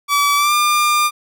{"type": "tone with pitch glide", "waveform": "sawtooth", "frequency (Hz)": [1148, 1200.2], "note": ["D6", "D6"], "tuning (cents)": [-40, 37], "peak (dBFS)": -9, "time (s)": [0.08, 1.11], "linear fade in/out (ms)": 50, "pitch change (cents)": 77, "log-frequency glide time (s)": [0.36, 0.54], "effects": []}